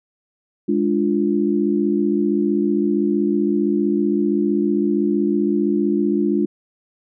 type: chord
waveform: sine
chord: D diminished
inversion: second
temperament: equal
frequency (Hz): 207.7 / 293.7 / 349.2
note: Ab3 / D4 / F4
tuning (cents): 0 / 0 / 0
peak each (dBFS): -20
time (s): 0.68-6.46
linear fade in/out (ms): 10
effects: none